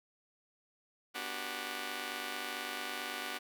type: chord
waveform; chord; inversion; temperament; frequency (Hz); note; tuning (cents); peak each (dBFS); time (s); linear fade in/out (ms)
5% pulse; G major seventh; first; just; 245 / 294 / 367.5 / 392; B3 / D4 / F#4 / G4; -14 / +2 / -12 / 0; -34; 1.14-3.39; 20
effects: none